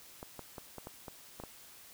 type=clicks; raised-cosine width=1 ms; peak=-29 dBFS; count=8; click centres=0.229 / 0.393 / 0.582 / 0.783 / 0.871 / 1.082 / 1.4 / 1.437 s; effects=white hiss -55 dBFS RMS until 1.93 s